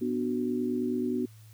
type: chord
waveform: sine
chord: B minor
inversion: none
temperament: just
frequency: 246.9 / 296.3 / 370.4 Hz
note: B3 / D4 / F#4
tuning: 0 / +15 / +2 cents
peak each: -29 / -34 / -32 dBFS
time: 0.01-1.26 s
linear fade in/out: 10 ms
effects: added 109 Hz sine -49 dBFS peak until 1.53 s + white hiss -61 dBFS RMS until 1.53 s